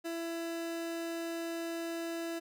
30% pulse tone, 333.7 Hz, E4, 21 cents sharp, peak -33 dBFS, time 0.04-2.4 s, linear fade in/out 20 ms, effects none

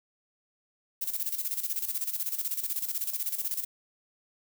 violet noise with tremolo, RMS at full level -30 dBFS, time 1.01-3.65 s, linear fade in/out 10 ms, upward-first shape square, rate 16 Hz, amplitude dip 70%, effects none

